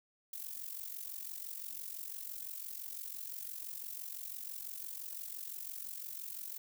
violet noise with amplitude modulation, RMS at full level -41 dBFS, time 0.33-6.58 s, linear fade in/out 2 ms, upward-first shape sine, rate 45.9 Hz, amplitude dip 75%, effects none

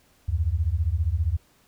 sine beating tone pair, 74.1 / 89.1 Hz, D2 / F2, +16 / +35 cents, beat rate 15 Hz, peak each -24 dBFS, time 0.28-1.37 s, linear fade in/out 10 ms, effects pink hiss -61 dBFS RMS until 1.67 s

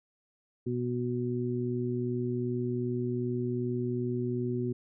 harmonic tone, 122.6 Hz, B2, 12 cents flat, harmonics 1 / 2 / 3, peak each -33 / -33 / -33 dBFS, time 0.66-4.73 s, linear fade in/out 10 ms, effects none

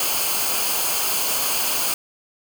white noise with comb filter, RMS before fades -22 dBFS, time 0-1.94 s, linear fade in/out 2 ms, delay 0.53 ms, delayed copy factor -0.6, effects none

